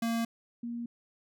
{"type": "tone pair in turn", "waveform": ["square", "sine"], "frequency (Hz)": [230, 236.2], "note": ["A#3", "A#3"], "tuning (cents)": [-23, 23], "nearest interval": "unison", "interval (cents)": 46, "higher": "second", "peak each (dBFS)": [-29, -34], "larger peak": "first", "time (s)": [[0.02, 0.25], [0.63, 0.86]], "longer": "neither", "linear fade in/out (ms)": 5, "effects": []}